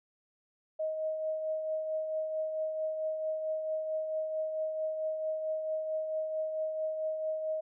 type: tone with tremolo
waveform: sine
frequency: 628 Hz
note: D#5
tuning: 16 cents sharp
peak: -29 dBFS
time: 0.79-7.61 s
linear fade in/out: 10 ms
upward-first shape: triangle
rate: 4.5 Hz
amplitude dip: 45%
effects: none